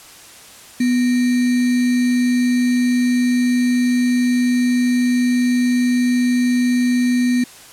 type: tone with sample-and-hold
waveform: sine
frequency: 246.9 Hz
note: B3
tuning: in tune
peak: -13 dBFS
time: 0.8-7.44 s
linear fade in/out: 5 ms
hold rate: 2100 Hz
effects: white hiss -41 dBFS RMS until 7.72 s + low-pass 11000 Hz 12 dB/octave